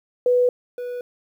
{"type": "tone pair in turn", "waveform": ["sine", "triangle"], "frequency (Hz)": [493.9, 490.5], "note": ["B4", "B4"], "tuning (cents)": [0, -12], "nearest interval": "unison", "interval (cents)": 12, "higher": "first", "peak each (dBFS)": [-14, -25], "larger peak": "first", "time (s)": [[0.26, 0.49], [0.78, 1.01]], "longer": "neither", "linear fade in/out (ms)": 2, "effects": ["9-bit"]}